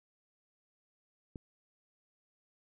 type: click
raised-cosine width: 3 ms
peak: -30 dBFS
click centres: 1.358 s
effects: none